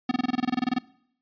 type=tone bursts; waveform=square; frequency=250.7 Hz; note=B3; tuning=26 cents sharp; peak=-21 dBFS; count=15; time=0.09-0.786 s; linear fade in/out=5 ms; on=24 ms; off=24 ms; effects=noise-tail reverb RT60 0.7 s tail -22 dB re dry + resampled to 11025 Hz